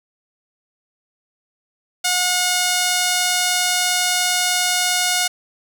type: tone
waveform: 5% pulse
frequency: 723 Hz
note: F#5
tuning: 40 cents flat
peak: -5 dBFS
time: 2.04-5.28 s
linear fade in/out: 10 ms
effects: none